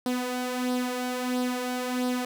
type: tone with flanger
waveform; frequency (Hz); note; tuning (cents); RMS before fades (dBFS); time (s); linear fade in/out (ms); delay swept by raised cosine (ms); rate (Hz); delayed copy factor
sawtooth; 250; B3; +21; -29; 0.06-2.25; 2; 0.21 to 2.71; 1.5; +0.55
effects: none